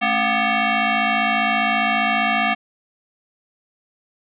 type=tone with frequency modulation; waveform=sine; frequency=761 Hz; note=F#5; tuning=48 cents sharp; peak=-16 dBFS; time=0.01-2.55 s; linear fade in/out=20 ms; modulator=489 Hz; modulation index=4.3; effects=none